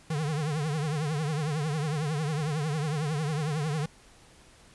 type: tone with vibrato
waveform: square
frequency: 151.5 Hz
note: D#3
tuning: 46 cents flat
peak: -28 dBFS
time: 0.1-3.86 s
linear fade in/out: 5 ms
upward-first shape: triangle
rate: 11 Hz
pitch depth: 150 cents each way
effects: pink hiss -56 dBFS RMS until 4.74 s + resampled to 24000 Hz